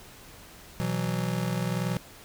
square chord, B suspended fourth, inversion none, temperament just, 123.47 / 164.63 / 185.21 Hz, B2 / E3 / F#3, 0 / -2 / +2 cents, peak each -32 dBFS, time 0.8-1.97 s, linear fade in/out 0 ms, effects pink hiss -49 dBFS RMS until 2.24 s

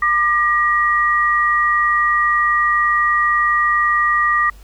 sine tone pair together, 1196 / 1901 Hz, D6 / A#6, +31 / +33 cents, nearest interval minor sixth, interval 802 cents, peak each -15 / -16 dBFS, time 0.02-4.5 s, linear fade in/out 5 ms, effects added 50 Hz sine -39 dBFS peak until 4.63 s + pink hiss -50 dBFS RMS until 4.63 s

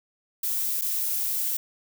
violet noise with dropouts, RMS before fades -27 dBFS, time 0.43-1.57 s, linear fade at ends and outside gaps 5 ms, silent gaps 0.813-0.818 s, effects none

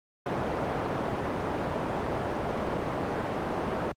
white low-pass noise, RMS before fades -30 dBFS, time 0.26-3.92 s, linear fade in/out 2 ms, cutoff 800 Hz, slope 12 dB/octave, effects high-pass 60 Hz 12 dB/octave + Opus 24 kbps

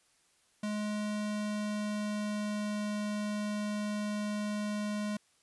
square tone with pitch glide, 210.1 to 208.9 Hz, G#3 to G#3, +20 to +10 cents, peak -33 dBFS, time 0.63-5.17 s, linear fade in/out 5 ms, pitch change -10 cents, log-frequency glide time 0.89-2.94 s, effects white hiss -69 dBFS RMS until 5.42 s + resampled to 24000 Hz

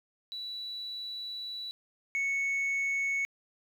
sine tone pair in turn, 3942 / 2212 Hz, B7 / C#7, -4 / -4 cents, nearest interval minor seventh, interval 1000 cents, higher first, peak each -36 / -25 dBFS, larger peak second, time 0.32-1.71 / 2.15-3.25 s, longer first, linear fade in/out 0 ms, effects tanh soft clip ceiling -27 dBFS + 10-bit

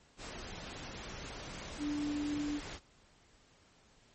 sine tone in noise, 293.7 Hz, D4, in tune, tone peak -33 dBFS, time 1.78-2.61 s, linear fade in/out 50 ms, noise pink, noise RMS -45 dBFS, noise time 0.17-2.8 s, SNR +9 dB, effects pink hiss -65 dBFS RMS until 4.14 s + MP3 32 kbps

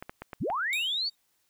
clicks, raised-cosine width 0.5 ms, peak -23 dBFS, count 5, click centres 0.025 / 0.095 / 0.22 / 0.332 / 0.501 s
sine linear sweep, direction up, 51.91 to 4649 Hz, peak -27 dBFS, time 0.4-1.1 s, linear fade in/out 20 ms
sawtooth tone with exponential decay, 3729 Hz, A#7, in tune, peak -27 dBFS, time 0.73-1.15 s, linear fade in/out 0 ms, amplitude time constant 91 ms
effects white hiss -72 dBFS RMS until 1.49 s

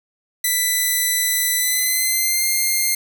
5% pulse tone with pitch glide, 1993 to 2112 Hz, B6 to C7, +15 to +16 cents, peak -7 dBFS, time 0.44-2.95 s, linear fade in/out 5 ms, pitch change +101 cents, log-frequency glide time 1.58-2.48 s, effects none

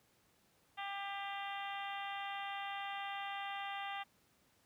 harmonic tone, 397.6 Hz, G4, 25 cents sharp, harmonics 2 / 3 / 4 / 5 / 6 / 7 / 8 / 9, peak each -43 / -48 / -51 / -48 / -55 / -50 / -52 / -56 dBFS, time 0.77-4.04 s, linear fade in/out 20 ms, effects pink hiss -72 dBFS RMS until 4.65 s + high-pass 80 Hz 12 dB/octave

